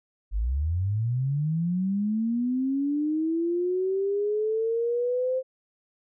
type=linear sweep; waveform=sine; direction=up; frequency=46 to 523.3 Hz; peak=-23 dBFS; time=0.31-5.43 s; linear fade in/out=50 ms; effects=none